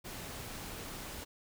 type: noise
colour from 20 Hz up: pink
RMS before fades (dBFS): -44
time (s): 0.04-1.25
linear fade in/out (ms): 20
effects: none